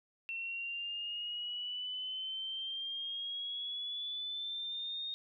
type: exponential sweep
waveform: sine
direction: up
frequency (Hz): 2700 to 3707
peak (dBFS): -37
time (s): 0.29-5.14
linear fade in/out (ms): 0
effects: none